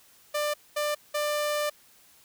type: tone bursts at uneven times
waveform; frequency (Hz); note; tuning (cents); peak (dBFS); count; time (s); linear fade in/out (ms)
sawtooth; 594; D5; +20; -22; 3; 0.34-0.54 / 0.76-0.95 / 1.14-1.7; 10
effects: white hiss -58 dBFS RMS until 2.24 s

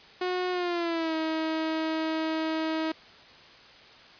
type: tone with pitch glide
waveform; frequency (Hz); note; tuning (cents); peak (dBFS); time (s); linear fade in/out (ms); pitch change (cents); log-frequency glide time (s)
sawtooth; 363.6 to 318.4; F#4 to D#4; -30 to +40; -23; 0.21-2.92; 5; -230; 0.51-1.15
effects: white hiss -51 dBFS RMS until 4.19 s + resampled to 11025 Hz

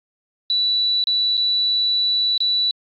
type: tone with dropouts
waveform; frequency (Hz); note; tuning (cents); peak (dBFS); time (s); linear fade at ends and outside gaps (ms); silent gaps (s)
sine; 3951; B7; 0; -16; 0.5-2.71; 1; 1.04-1.071 / 1.37-1.376 / 2.378-2.404
effects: AAC 64 kbps

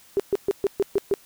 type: tone bursts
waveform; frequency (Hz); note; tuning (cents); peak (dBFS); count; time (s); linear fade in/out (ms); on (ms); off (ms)
sine; 397.3; G4; +23; -17; 7; 0.17-1.139; 0; 27; 130
effects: white hiss -53 dBFS RMS until 1.25 s

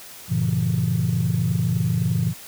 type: chord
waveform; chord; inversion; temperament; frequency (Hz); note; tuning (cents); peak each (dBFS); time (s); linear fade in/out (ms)
sine; G diminished seventh; none; just; 98 / 117.6 / 141.12 / 169.34; G2 / Bb2 / Db3 / Fb3; 0 / +16 / +31 / +47; -26 / -22 / -25 / -22; 0.28-2.34; 50
effects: tanh soft clip ceiling -12 dBFS + white hiss -41 dBFS RMS until 2.47 s

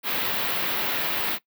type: band-stop noise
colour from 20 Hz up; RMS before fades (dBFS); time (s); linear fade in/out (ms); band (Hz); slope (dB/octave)
white; -26; 0.03-1.39; 50; 3800 to 16000; 24
effects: noise-tail reverb RT60 0.1 s tail -19 dB re dry + high-pass 150 Hz 12 dB/octave

